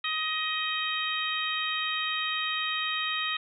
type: harmonic tone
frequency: 628 Hz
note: D#5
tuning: 16 cents sharp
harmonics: 2 / 3 / 4 / 5 / 6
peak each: -34 / -34 / -34 / -34 / -34 dBFS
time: 0.04-3.37 s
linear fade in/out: 5 ms
effects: none